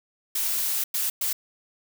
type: noise bursts at uneven times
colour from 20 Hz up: blue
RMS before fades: -26 dBFS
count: 3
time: 0.35-0.84 / 0.94-1.1 / 1.21-1.33 s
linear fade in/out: 5 ms
effects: none